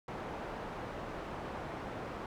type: low-pass noise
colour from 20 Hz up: white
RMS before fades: -42 dBFS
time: 0.08-2.26 s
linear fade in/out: 2 ms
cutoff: 920 Hz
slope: 12 dB/octave
effects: none